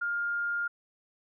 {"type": "tone", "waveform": "sine", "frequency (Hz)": 1409, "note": "F6", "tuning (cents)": 15, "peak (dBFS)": -28, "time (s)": [0.01, 0.68], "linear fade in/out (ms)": 10, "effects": []}